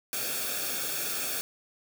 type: noise with comb filter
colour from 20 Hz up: white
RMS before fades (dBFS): -32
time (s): 0.13-1.41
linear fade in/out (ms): 0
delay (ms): 1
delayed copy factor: -0.7
effects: none